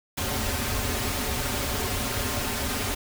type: noise with comb filter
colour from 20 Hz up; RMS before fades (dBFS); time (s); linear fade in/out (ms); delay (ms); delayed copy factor
pink; -28; 0.17-2.95; 10; 6.1; -0.95
effects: none